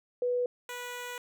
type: tone pair in turn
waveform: sine / 10% pulse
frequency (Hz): 491.9 / 489.9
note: B4 / B4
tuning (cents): -7 / -14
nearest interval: unison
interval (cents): 7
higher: first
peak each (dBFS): -26 / -29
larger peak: first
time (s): 0.22-0.46 / 0.69-1.18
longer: second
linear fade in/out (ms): 2
effects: none